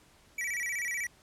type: tone with vibrato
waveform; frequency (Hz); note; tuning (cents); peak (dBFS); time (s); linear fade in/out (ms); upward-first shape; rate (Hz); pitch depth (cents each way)
square; 2110; C7; +14; -32; 0.38-1.07; 5; square; 16; 150
effects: pink hiss -61 dBFS RMS until 1.22 s + low-pass 11000 Hz 12 dB/octave